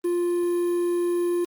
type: tone with quantisation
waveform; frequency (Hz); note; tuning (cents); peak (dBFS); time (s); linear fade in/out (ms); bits
triangle; 349.7; F4; +2; -19; 0.04-1.45; 10; 7
effects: Opus 24 kbps